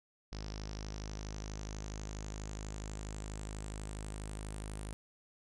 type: tone with low-pass filter sweep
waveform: sawtooth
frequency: 52.2 Hz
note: G#1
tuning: 10 cents sharp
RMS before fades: -43 dBFS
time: 0.32-4.93 s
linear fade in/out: 0 ms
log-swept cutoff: 5300 to 9200 Hz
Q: 6.2
effects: none